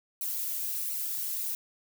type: noise with flanger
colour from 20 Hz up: violet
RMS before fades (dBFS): -33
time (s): 0.21-1.55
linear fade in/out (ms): 2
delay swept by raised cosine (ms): 0.58 to 6.38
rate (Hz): 1.4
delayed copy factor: -0.9
effects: none